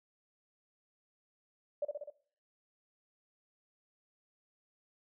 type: tone with echo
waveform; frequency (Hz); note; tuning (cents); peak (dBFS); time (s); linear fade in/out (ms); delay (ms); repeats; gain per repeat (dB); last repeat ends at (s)
sine; 585; D5; -7; -30; 1.82-1.85; 5; 63; 4; -3; 2.102
effects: noise-tail reverb RT60 0.5 s tail -18 dB re dry